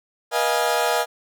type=chord; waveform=30% pulse; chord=F half-diminished seventh; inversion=second; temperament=equal with one note detuned; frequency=482 / 622.3 / 698.5 / 830.6 Hz; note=Cb5 / Eb5 / F5 / Ab5; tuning=-42 / 0 / 0 / 0 cents; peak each=-22 dBFS; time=0.31-1.06 s; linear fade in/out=50 ms; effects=none